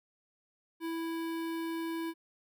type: tone with notch filter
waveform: square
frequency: 329.6 Hz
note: E4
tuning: in tune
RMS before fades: -36 dBFS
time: 0.8-2.14 s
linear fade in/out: 50 ms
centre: 6600 Hz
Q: 0.98
effects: none